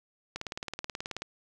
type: click train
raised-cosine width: 0.2 ms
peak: -18 dBFS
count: 17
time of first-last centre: 0.36-1.22 s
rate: 18.6 Hz
effects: none